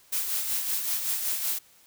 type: noise with tremolo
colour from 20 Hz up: blue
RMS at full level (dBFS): -27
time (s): 0.12-1.59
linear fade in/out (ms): 10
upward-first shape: sine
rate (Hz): 5.3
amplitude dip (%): 45
effects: white hiss -58 dBFS RMS until 1.86 s